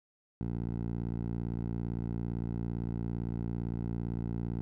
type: tone with band-pass filter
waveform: 10% pulse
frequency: 57.7 Hz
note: A#1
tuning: 17 cents flat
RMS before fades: -35 dBFS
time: 0.41-4.61 s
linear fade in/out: 0 ms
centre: 130 Hz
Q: 0.71
effects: none